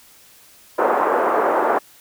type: band-pass noise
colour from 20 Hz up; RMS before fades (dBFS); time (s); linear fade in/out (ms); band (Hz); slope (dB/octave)
pink; -18; 0.78-1.79; 10; 390 to 1300; 24
effects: white hiss -49 dBFS RMS until 2 s